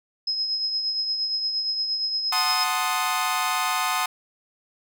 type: tone with tremolo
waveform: sine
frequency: 5120 Hz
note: D#8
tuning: 49 cents sharp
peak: -21 dBFS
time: 0.27-2.64 s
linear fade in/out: 5 ms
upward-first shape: triangle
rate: 8.6 Hz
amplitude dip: 50%
type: chord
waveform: sawtooth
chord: F# diminished seventh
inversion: none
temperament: equal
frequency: 740 / 880 / 1046.5 / 1244.5 Hz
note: F#5 / A5 / C6 / Eb6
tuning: 0 / 0 / 0 / 0 cents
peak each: -25 / -26 / -24 / -23 dBFS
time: 2.32-4.06 s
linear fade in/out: 5 ms
effects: none